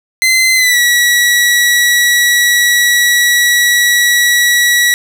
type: tone with pitch glide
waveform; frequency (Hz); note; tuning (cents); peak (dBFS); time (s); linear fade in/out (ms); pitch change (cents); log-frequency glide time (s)
sawtooth; 2060 to 1933.2; C7 to B6; -28 to -38; -4; 0.22-4.94; 0; -110; 0.55-0.78
effects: none